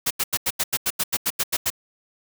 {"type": "noise bursts", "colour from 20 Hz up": "white", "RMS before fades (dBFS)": -22, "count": 13, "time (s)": [0.06, 1.703], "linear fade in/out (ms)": 10, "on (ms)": 47, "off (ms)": 86, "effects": []}